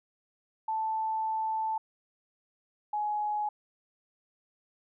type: tone pair in turn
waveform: sine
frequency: 880 / 839.8 Hz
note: A5 / G#5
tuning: 0 / +19 cents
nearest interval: minor second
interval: 81 cents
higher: first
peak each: -28 dBFS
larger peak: neither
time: 0.68-1.78 / 2.93-3.49 s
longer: first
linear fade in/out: 5 ms
effects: none